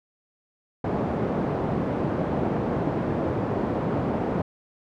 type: band-pass noise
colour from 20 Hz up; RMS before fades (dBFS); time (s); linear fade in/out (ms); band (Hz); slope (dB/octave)
pink; -26; 0.84-4.42; 5; 140 to 690; 12
effects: none